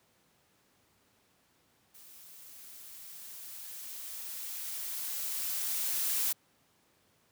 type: noise with level ramp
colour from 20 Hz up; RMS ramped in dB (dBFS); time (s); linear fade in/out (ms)
blue; -54 to -30; 1.94-6.33; 10
effects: pink hiss -69 dBFS RMS until 7.31 s + high-pass 100 Hz 12 dB/octave